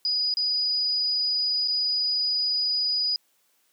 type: tone with dropouts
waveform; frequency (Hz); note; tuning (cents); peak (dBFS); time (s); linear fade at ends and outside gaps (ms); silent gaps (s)
sine; 4937; D#8; -14; -22; 0.05-3.16; 1; 0.34-0.37 / 1.676-1.682
effects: white hiss -67 dBFS RMS until 3.72 s + high-pass 200 Hz 12 dB/octave